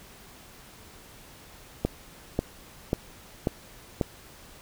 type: click train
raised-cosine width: 2 ms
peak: -10 dBFS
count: 5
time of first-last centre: 1.85-4.012 s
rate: 1.85 Hz
effects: pink hiss -50 dBFS RMS until 4.61 s